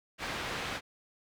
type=low-pass noise; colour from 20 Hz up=white; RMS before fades=-37 dBFS; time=0.18-0.81 s; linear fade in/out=50 ms; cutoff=2600 Hz; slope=12 dB/octave; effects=none